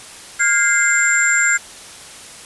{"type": "tone cluster", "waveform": "sine", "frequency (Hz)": [1412, 1624, 2083, 7350], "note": ["F6", "G#6", "C7", "A#8"], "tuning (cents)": [19, -39, -8, -25], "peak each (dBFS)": -18, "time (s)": [0.39, 1.58], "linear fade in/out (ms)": 20, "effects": ["white hiss -37 dBFS RMS until 2.45 s", "resampled to 24000 Hz"]}